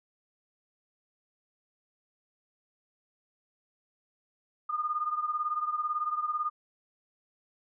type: beating tone pair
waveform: sine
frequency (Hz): 1216 / 1234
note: D#6 / D#6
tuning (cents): -40 / -15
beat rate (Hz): 18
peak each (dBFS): -30 / -34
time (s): 4.69-6.5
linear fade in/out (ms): 10
effects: none